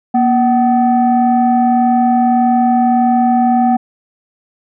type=tone pair together; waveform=sine; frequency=238.3 / 756.6 Hz; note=A#3 / F#5; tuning=+38 / +38 cents; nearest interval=octave + minor sixth; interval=2000 cents; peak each=-10 dBFS; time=0.14-3.77 s; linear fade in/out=10 ms; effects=tanh soft clip ceiling -4 dBFS